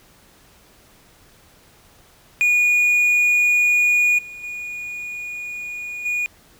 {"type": "tone with level steps", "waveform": "triangle", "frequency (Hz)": 2449, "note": "D#7", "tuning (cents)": -28, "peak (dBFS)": [-12, -32, -26, -18], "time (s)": [2.41, 6.26], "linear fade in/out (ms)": 0, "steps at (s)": [4.18, 4.43, 6.05], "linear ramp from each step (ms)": 10, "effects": ["pink hiss -52 dBFS RMS until 6.59 s"]}